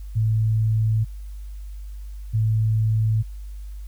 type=tone pair in turn; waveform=sine; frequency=110 / 110 Hz; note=A2 / A2; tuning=0 / 0 cents; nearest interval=unison; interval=0 cents; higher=neither; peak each=-17 dBFS; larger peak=neither; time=0.15-1.05 / 2.33-3.23 s; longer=neither; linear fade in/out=20 ms; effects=added 50 Hz sine -32 dBFS peak until 3.87 s + white hiss -58 dBFS RMS until 3.87 s